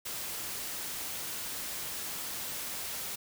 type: noise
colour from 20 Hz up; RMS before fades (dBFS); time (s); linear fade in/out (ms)
white; -38; 0.05-3.16; 10
effects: none